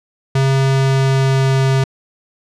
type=tone with pitch glide; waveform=square; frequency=134.8 to 133.87 Hz; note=C#3 to C3; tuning=-48 to +40 cents; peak=-12 dBFS; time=0.35-1.84 s; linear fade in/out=5 ms; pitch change=-12 cents; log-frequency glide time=0.59-1.66 s; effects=low-pass 7000 Hz 12 dB/octave